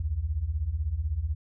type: beating tone pair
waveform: sine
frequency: 65.41 / 81.41 Hz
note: C2 / E2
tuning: 0 / -21 cents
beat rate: 16 Hz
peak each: -31 / -28 dBFS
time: 0-1.35 s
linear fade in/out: 5 ms
effects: none